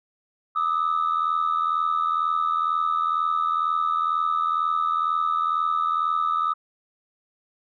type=tone pair together; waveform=sine; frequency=1202.9 / 1285 Hz; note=D6 / E6; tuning=+41 / -45 cents; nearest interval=minor second; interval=114 cents; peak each=-22 dBFS; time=0.55-6.54 s; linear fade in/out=20 ms; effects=tanh soft clip ceiling -16 dBFS